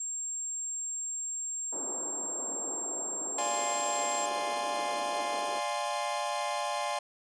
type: tone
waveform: sine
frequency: 7459 Hz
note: A#8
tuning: in tune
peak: -33 dBFS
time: 0-4.26 s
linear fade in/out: 5 ms
type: band-pass noise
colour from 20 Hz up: pink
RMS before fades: -43 dBFS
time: 1.72-5.6 s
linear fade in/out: 10 ms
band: 290 to 1000 Hz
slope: 24 dB/octave
type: chord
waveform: 45% pulse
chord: D half-diminished seventh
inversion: none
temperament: equal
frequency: 587.3 / 698.5 / 830.6 / 1046.5 Hz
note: D5 / F5 / Ab5 / C6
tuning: 0 / 0 / 0 / 0 cents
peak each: -37 / -37 / -35 / -36 dBFS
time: 3.38-6.99 s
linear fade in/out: 5 ms
effects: resampled to 24000 Hz